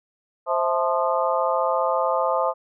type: harmonic tone with a mistuned harmonic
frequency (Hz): 174.61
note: F3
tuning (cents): 0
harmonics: 3 / 4 / 5 / 6 / 7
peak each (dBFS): -24 / -25 / -26 / -27 / -27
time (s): 0.46-2.54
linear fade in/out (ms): 50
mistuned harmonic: 4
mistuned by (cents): -100
effects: none